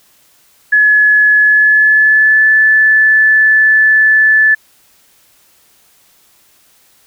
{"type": "tone with pitch glide", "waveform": "sine", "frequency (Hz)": [1702, 1741.8], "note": ["G#6", "A6"], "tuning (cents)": [42, -18], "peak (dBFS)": -5, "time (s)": [0.72, 4.55], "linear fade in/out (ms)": 10, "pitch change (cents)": 40, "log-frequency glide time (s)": [1.39, 2.47], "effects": ["white hiss -50 dBFS RMS until 7.06 s"]}